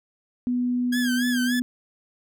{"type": "tone", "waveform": "sine", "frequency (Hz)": 246.5, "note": "B3", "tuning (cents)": -3, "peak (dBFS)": -21, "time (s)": [0.47, 1.62], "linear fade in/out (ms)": 0}
{"type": "tone with vibrato", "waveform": "sawtooth", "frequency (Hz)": 1627, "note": "G#6", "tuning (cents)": -36, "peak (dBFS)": -23, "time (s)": [0.92, 1.6], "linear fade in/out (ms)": 10, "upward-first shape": "sine", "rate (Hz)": 3.5, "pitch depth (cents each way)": 110}
{"effects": []}